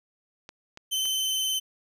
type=clicks; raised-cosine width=0.2 ms; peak=-25 dBFS; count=3; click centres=0.491 / 0.774 / 1.055 s
type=tone with vibrato; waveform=sawtooth; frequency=3071 Hz; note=G7; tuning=36 cents flat; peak=-22 dBFS; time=0.91-1.6 s; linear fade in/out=20 ms; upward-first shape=triangle; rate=19 Hz; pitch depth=19 cents each way
effects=none